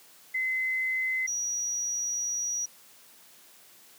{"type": "tone pair in turn", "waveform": "sine", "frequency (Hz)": [2047, 5790], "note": ["C7", "F#8"], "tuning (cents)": [-38, -38], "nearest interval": "octave + tritone", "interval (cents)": 1800, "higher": "second", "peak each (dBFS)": [-26, -28], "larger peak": "first", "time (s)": [[0.34, 1.27], [1.27, 2.66]], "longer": "second", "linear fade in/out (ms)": 10, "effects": ["white hiss -55 dBFS RMS until 3.98 s", "high-pass 150 Hz 12 dB/octave"]}